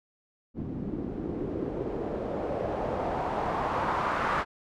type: noise with low-pass filter sweep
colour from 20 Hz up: white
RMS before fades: -31 dBFS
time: 0.54-4.45 s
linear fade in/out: 50 ms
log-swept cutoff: 240 to 1300 Hz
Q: 2
effects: none